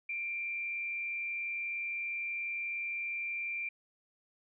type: tone with frequency modulation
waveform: sine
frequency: 2367 Hz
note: D7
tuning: 13 cents sharp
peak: -34 dBFS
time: 0.09-3.69 s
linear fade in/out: 5 ms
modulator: 143 Hz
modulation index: 0.29
effects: none